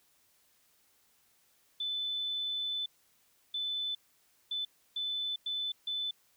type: tone bursts at uneven times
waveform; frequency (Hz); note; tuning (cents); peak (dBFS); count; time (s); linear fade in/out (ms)
sine; 3509; A7; -5; -32; 6; 1.8-2.86 / 3.54-3.95 / 4.51-4.65 / 4.96-5.36 / 5.46-5.72 / 5.87-6.11; 5
effects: white hiss -69 dBFS RMS until 6.36 s